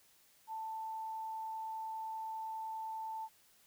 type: tone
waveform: sine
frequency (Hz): 885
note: A5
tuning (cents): +10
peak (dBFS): -39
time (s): 0.47-3.29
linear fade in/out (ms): 50
effects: white hiss -67 dBFS RMS until 3.66 s